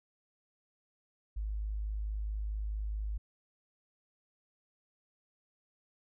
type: tone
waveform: sine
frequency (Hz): 52.3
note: G#1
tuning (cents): +13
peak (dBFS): -33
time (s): 1.36-3.18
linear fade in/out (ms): 10
effects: none